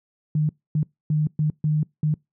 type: tone bursts at uneven times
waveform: sine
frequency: 152.4 Hz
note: D#3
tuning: 36 cents flat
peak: -17 dBFS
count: 6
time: 0.35-0.49 / 0.75-0.83 / 1.1-1.27 / 1.39-1.5 / 1.64-1.83 / 2.03-2.14 s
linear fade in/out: 2 ms
effects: noise-tail reverb RT60 0.2 s tail -25 dB re dry + high-pass 100 Hz 12 dB/octave